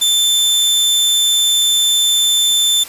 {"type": "tone", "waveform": "sawtooth", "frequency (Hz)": 3540, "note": "A7", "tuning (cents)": 10, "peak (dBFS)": -8, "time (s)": [0.01, 2.84], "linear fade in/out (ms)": 10, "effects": ["white hiss -33 dBFS RMS until 2.88 s", "resampled to 32000 Hz"]}